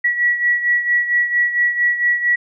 sine beating tone pair, 1932 / 1936.4 Hz, B6 / B6, -39 / -35 cents, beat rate 4.4 Hz, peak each -15 / -21 dBFS, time 0.04-2.36 s, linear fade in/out 10 ms, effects none

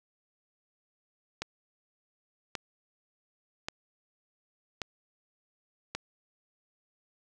click train, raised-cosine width 0.2 ms, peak -16 dBFS, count 5, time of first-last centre 1.42-5.95 s, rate 0.883 Hz, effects none

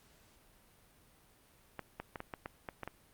clicks, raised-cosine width 0.5 ms, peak -25 dBFS, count 9, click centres 1.793 / 2 / 2.158 / 2.204 / 2.338 / 2.459 / 2.688 / 2.833 / 2.876 s, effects pink hiss -65 dBFS RMS until 3.13 s + Opus 48 kbps

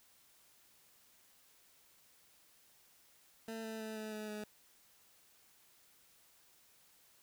20% pulse tone with pitch steps, 224.1 / 221.5 / 219 / 216.5 / 214 / 211.5 Hz, A3 / A3 / A3 / A3 / A3 / G#3, +32 / +12 / -8 / -28 / -48 / +32 cents, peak -37 dBFS, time 3.48-4.44 s, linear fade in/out 2 ms, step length 160 ms, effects white hiss -67 dBFS RMS until 7.22 s

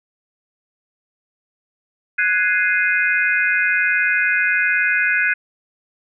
sine chord, Ab dominant seventh, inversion third, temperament equal, 1480 / 1661.2 / 2093 / 2489 Hz, Gb6 / Ab6 / C7 / Eb7, 0 / 0 / 0 / 0 cents, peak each -19 / -20 / -22 / -21 dBFS, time 2.18-5.34 s, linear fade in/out 10 ms, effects none

